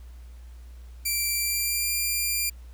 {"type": "tone with pitch glide", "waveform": "5% pulse", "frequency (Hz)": [2349, 2386], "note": ["D7", "D7"], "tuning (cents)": [0, 27], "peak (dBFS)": -15, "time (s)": [1.05, 2.5], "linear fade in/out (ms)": 10, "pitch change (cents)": 27, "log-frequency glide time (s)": [1.37, 1.9], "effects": ["added 60 Hz sine -41 dBFS peak until 2.73 s", "pink hiss -60 dBFS RMS until 2.73 s"]}